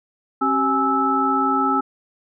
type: tone cluster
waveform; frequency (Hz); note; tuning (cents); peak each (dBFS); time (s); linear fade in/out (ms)
sine; 268.8 / 385.6 / 835 / 1311; C4 / G4 / G#5 / E6; +47 / -28 / +9 / -10; -22 / -27 / -23 / -19; 0.41-1.81; 10
effects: none